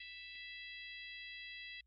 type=harmonic tone with a mistuned harmonic; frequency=660 Hz; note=E5; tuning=2 cents sharp; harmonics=3 / 4 / 5 / 6 / 7; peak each=-51 / -52 / -54 / -56 / -62 dBFS; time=0-1.81 s; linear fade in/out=5 ms; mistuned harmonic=7; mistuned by=+60 cents; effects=added 60 Hz sine -70 dBFS peak until 1.86 s + Opus 32 kbps